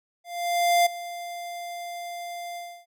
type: tone with ADSR envelope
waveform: square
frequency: 696 Hz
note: F5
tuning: 6 cents flat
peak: -17 dBFS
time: 0.24-2.86 s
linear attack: 620 ms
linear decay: 11 ms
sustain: -17 dB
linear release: 300 ms
effects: none